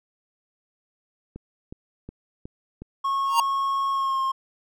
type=click train; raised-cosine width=3 ms; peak=-24 dBFS; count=5; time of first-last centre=1.36-2.82 s; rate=2.74 Hz
type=tone with pitch glide; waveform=triangle; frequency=1094 to 1067.8 Hz; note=C#6 to C6; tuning=-23 to +35 cents; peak=-20 dBFS; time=3.04-4.32 s; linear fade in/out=10 ms; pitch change=-42 cents; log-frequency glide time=3.91-4.21 s
type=tone with exponential growth; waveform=square; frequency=932.3 Hz; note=A#5; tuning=in tune; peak=-14 dBFS; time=3.25-3.4 s; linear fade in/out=2 ms; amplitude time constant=31 ms
effects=none